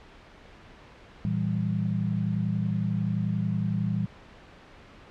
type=chord; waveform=sine; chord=E diminished; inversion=second; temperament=equal with one note detuned; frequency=114.74 / 164.81 / 196 Hz; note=Bb2 / E3 / G3; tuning=-27 / 0 / 0 cents; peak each=-29 dBFS; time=1.25-4.06 s; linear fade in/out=0 ms; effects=pink hiss -50 dBFS RMS until 5.1 s + low-pass 3000 Hz 12 dB/octave